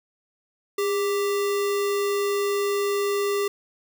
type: tone with sample-and-hold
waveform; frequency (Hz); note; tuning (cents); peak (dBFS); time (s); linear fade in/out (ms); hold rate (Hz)
sine; 405.1; G#4; -43; -21; 0.78-3.48; 5; 1575
effects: none